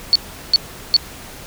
sine tone bursts, 4444 Hz, C#8, 4 cents sharp, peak -7 dBFS, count 3, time 0.13-0.965 s, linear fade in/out 0 ms, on 25 ms, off 380 ms, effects pink hiss -36 dBFS RMS until 1.46 s

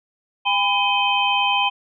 sine tone cluster, 808 / 1001 / 2524 / 3108 Hz, G#5 / B5 / D#7 / G7, -48 / +23 / +24 / -16 cents, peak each -22 dBFS, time 0.45-1.7 s, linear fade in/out 20 ms, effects none

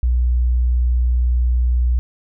sine tone, 61 Hz, B1, 21 cents flat, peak -13 dBFS, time 0.03-1.99 s, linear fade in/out 0 ms, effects none

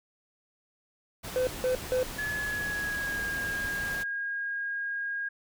pink noise, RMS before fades -39 dBFS, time 1.23-4.04 s, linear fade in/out 20 ms
triangle tone bursts, 509 Hz, C5, 48 cents flat, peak -22 dBFS, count 3, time 1.36-2.03 s, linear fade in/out 0 ms, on 110 ms, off 170 ms
sine tone with pitch glide, 1705 to 1628.9 Hz, G#6 to G#6, +45 to -34 cents, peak -30 dBFS, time 2.18-5.29 s, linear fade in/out 10 ms, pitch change -79 cents, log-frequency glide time 2.31-3.27 s
effects none

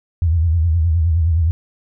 sine tone with vibrato, 82.41 Hz, E2, in tune, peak -12 dBFS, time 0.22-1.51 s, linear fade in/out 0 ms, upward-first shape sine, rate 9.6 Hz, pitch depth 110 cents each way, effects none

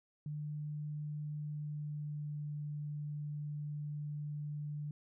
sine tone with pitch glide, 149.5 to 148.04 Hz, D3 to D3, +31 to +14 cents, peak -38 dBFS, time 0.26-4.91 s, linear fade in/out 2 ms, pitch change -17 cents, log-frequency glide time 1.4-2.51 s, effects none

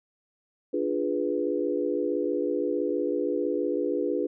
sine chord, D diminished seventh, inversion none, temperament equal, 293.7 / 349.2 / 415.3 / 493.9 Hz, D4 / F4 / Ab4 / Cb5, 0 / 0 / 0 / 0 cents, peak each -30 dBFS, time 0.73-4.27 s, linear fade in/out 10 ms, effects none

